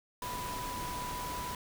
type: tone in noise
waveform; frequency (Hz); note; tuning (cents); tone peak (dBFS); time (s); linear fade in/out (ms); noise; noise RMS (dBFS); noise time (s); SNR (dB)
sine; 988; B5; 0; -38; 0.22-1.55; 2; pink; -41; 0.22-1.55; 0
effects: none